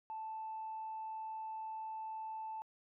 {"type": "tone", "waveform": "sine", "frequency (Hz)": 879, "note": "A5", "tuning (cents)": -2, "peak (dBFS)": -40, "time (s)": [0.1, 2.62], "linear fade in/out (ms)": 0, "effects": ["tanh soft clip ceiling -36 dBFS"]}